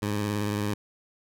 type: tone with vibrato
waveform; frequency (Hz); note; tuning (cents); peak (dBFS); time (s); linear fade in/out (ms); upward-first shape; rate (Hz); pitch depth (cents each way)
15% pulse; 103.83; G#2; 0; -20; 0.02-0.74; 5; triangle; 18; 52
effects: none